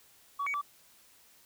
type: tone with pitch steps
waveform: sine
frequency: 1132 / 2256 / 1159 Hz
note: C#6 / C#7 / D6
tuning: +36 / +30 / -23 cents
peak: -29 dBFS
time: 0.39-0.615 s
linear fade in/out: 10 ms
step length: 75 ms
effects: tanh soft clip ceiling -27 dBFS + white hiss -61 dBFS RMS until 1.45 s